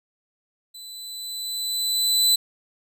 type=tone with level ramp; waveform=sawtooth; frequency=4002 Hz; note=B7; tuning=22 cents sharp; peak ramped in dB=-36 to -12 dBFS; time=0.74-2.36 s; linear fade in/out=10 ms; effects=none